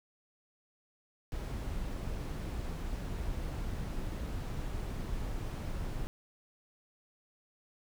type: noise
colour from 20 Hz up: brown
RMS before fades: -37 dBFS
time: 1.32-6.07 s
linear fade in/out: 0 ms
effects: none